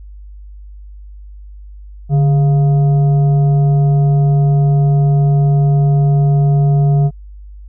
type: tone with frequency modulation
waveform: sine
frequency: 144.8 Hz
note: D3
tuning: 24 cents flat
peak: -8 dBFS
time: 2.09-7.11 s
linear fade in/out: 50 ms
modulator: 552 Hz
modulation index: 0.27
effects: added 50 Hz sine -31 dBFS peak until 7.68 s